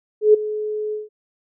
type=tone with ADSR envelope; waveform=sine; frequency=425.8 Hz; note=G#4; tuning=43 cents sharp; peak=-6 dBFS; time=0.21-1.09 s; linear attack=130 ms; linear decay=10 ms; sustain=-16 dB; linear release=160 ms; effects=none